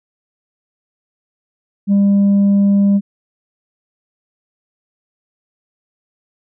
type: tone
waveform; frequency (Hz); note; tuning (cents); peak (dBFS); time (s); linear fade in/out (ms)
sine; 200; G3; +35; -6; 1.87-3.01; 50
effects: tanh soft clip ceiling -8 dBFS